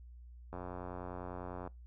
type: click train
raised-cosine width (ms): 1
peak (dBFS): -29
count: 104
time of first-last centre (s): 0.53-1.674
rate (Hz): 90
effects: noise-tail reverb RT60 0.2 s tail -23 dB re dry + added 60 Hz sine -50 dBFS peak until 1.86 s